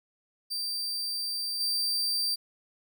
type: tone with level steps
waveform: 40% pulse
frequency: 4685 Hz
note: D8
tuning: 5 cents flat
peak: -29 / -25 dBFS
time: 0.5-2.36 s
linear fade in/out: 20 ms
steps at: 1.6 s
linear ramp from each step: 10 ms
effects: none